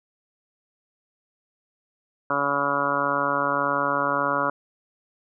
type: harmonic tone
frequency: 141.7 Hz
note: C#3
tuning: 38 cents sharp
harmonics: 1 / 2 / 3 / 4 / 5 / 6 / 7 / 8 / 9 / 10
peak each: -39 / -32 / -36 / -28 / -34 / -37 / -28 / -28 / -28 / -28 dBFS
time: 2.3-4.5 s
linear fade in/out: 2 ms
effects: none